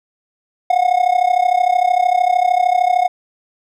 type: tone with amplitude modulation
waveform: triangle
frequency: 724 Hz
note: F#5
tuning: 38 cents flat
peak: -6 dBFS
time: 0.7-3.08 s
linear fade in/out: 5 ms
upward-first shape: sine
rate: 33.2 Hz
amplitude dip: 85%
effects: none